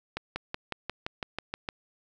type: accelerating click train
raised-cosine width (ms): 0.3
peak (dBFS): -16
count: 10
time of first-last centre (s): 0.17-1.689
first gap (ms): 190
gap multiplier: 0.97
effects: none